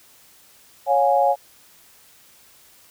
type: chord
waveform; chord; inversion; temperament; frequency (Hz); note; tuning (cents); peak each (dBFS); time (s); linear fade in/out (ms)
sine; Db major; none; equal with one note detuned; 554.4 / 714 / 830.6; Db5 / F5 / Ab5; 0 / +38 / 0; -19; 0.86-1.36; 50
effects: white hiss -52 dBFS RMS until 2.9 s

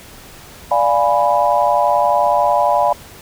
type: chord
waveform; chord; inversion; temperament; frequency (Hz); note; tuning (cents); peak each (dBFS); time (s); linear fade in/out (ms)
sine; D diminished seventh; none; equal; 587.3 / 698.5 / 830.6 / 987.8; D5 / F5 / Ab5 / Cb6; 0 / 0 / 0 / 0; -17; 0.71-2.93; 5
effects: pink hiss -39 dBFS RMS until 3.21 s

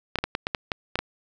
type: clicks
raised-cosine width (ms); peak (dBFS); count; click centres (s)
0.3; -9; 9; 0.157 / 0.187 / 0.24 / 0.351 / 0.469 / 0.548 / 0.718 / 0.956 / 0.99
effects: none

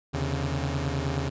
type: tone cluster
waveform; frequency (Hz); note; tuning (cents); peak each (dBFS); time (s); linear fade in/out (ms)
sawtooth; 79.6 / 133 / 142.5; D#2 / C3 / C#3; +40 / +29 / +48; -27; 0.13-1.3; 20
effects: resampled to 16000 Hz

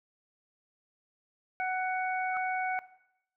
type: harmonic tone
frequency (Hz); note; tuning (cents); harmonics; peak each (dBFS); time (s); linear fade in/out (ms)
744; F#5; +9; 1 / 2 / 3; -31 / -35 / -36; 1.6-2.79; 0
type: tone with exponential growth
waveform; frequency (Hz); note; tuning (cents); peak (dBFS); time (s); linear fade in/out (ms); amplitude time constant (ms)
sine; 1300; E6; -24; -32; 2.29-2.37; 0; 16
effects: noise-tail reverb RT60 0.8 s tail -17 dB re dry

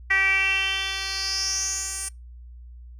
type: tone with band-pass filter sweep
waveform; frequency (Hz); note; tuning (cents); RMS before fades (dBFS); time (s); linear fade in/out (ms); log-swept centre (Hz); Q
10% pulse; 386.8; G4; -23; -25; 0.1-2.09; 10; 2000 to 8700; 6
effects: noise-tail reverb RT60 0.2 s tail -24 dB re dry + added 60 Hz sine -40 dBFS peak until 2.99 s

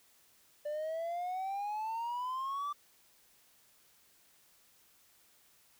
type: exponential sweep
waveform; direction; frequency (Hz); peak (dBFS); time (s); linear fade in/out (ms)
triangle; up; 587.3 to 1178; -32; 0.65-2.73; 10
effects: tanh soft clip ceiling -28 dBFS + white hiss -66 dBFS RMS until 5.79 s

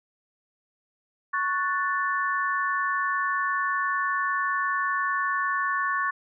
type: chord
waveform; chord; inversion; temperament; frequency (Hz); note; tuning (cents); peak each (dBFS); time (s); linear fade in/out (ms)
sine; F# minor; second; equal; 1108.7 / 1480 / 1760; C#6 / F#6 / A6; 0 / 0 / 0; -26 / -31 / -28; 1.33-6.11; 10
effects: none

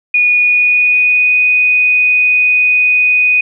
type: tone with pitch glide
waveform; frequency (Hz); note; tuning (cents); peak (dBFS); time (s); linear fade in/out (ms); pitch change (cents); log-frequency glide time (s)
sine; 2457 to 2487; D#7 to D#7; -22 to -1; -7; 0.14-3.41; 5; +21; 0.42-1.36
effects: none

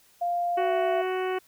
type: tone with pitch glide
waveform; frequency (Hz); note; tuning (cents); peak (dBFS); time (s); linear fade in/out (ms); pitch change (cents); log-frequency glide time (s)
sine; 698.5 to 674.7; F5 to E5; 0 to +40; -24; 0.21-1.02; 10; -60; 0.58-0.73
type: harmonic tone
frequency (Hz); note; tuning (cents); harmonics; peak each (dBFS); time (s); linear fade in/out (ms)
371.8; F#4; +8; 1 / 2 / 3 / 4 / 5 / 6 / 7 / 8; -27 / -33 / -37 / -39 / -41 / -43 / -44 / -45; 0.57-1.39; 10
effects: white hiss -60 dBFS RMS until 1.47 s

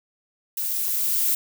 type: noise with level ramp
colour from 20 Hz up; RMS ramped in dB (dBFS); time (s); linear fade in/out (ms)
violet; -27 to -21; 0.57-1.35; 5
effects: none

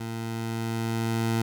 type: tone with level ramp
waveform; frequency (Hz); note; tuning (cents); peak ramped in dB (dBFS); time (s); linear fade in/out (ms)
20% pulse; 113.9; A#2; -40; -27 to -18; 0-1.42; 5
effects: none

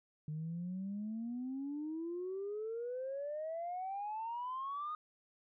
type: exponential sweep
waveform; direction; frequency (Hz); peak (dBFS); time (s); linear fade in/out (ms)
sine; up; 150.1 to 1244.5; -37; 0.28-4.95; 2
effects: tanh soft clip ceiling -34 dBFS

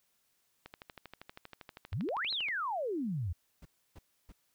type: click train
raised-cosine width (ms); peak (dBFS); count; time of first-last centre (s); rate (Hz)
0.3; -30; 24; 0.66-2.485; 12.6
type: exponential two-way sweep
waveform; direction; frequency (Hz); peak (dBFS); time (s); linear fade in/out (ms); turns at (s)
sine; up then down; 77.78 to 4320 to 77.78; -32; 1.92-3.33; 10; 2.31
type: noise bursts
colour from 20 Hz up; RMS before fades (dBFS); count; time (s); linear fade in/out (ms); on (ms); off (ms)
brown; -50; 3; 3.62-4.322; 5; 34; 300
effects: white hiss -75 dBFS RMS until 4.54 s

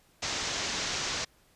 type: low-pass noise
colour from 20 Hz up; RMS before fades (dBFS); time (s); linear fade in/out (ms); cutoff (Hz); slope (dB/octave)
white; -33; 0.22-1.25; 10; 6800; 48
effects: pink hiss -64 dBFS RMS until 1.55 s + resampled to 32000 Hz

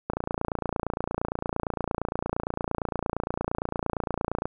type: click train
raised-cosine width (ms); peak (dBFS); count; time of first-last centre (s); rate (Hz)
1; -13; 126; 0.1-4.455; 28.7
effects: none

